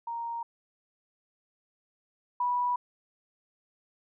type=tone pair in turn; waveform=sine; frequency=932.3 / 979.7 Hz; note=A#5 / B5; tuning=0 / -14 cents; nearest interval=minor second; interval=86 cents; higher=second; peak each=-32 / -25 dBFS; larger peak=second; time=0.07-0.43 / 2.4-2.76 s; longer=neither; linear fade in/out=5 ms; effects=none